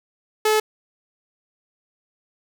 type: tone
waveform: sawtooth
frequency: 430.9 Hz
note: A4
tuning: 36 cents flat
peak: -12 dBFS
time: 0.45-0.6 s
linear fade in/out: 5 ms
effects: none